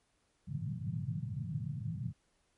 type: band-pass noise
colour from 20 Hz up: white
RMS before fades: -38 dBFS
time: 0.47-2.13 s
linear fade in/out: 20 ms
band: 100 to 170 Hz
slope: 48 dB/octave
effects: pink hiss -75 dBFS RMS until 2.57 s + MP3 48 kbps